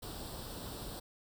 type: noise with comb filter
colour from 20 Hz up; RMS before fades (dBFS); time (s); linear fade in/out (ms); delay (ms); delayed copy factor
pink; -44; 0.02-1; 10; 0.23; +0.7
effects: none